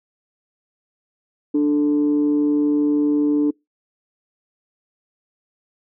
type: tone pair together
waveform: sine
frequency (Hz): 294.6 / 440.1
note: D4 / A4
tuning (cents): +6 / 0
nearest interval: perfect fifth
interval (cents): 694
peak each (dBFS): -14 / -24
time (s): 1.54-3.51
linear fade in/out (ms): 10
effects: noise-tail reverb RT60 0.2 s tail -26 dB re dry + tanh soft clip ceiling -10 dBFS